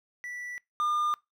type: tone pair in turn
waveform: triangle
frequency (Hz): 1962 / 1206.4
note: B6 / D6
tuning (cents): -12 / +46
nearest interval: minor sixth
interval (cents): 842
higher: first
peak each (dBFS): -34 / -23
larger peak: second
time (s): 0.24-0.58 / 0.8-1.14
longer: neither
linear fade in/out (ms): 0
effects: noise-tail reverb RT60 0.2 s tail -23 dB re dry